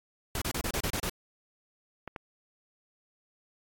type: noise bursts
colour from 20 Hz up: pink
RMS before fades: -32 dBFS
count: 8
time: 0.35-1.096 s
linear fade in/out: 2 ms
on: 67 ms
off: 30 ms
type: clicks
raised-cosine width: 0.5 ms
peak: -24 / -23 dBFS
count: 2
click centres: 2.077 / 2.162 s
effects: AAC 64 kbps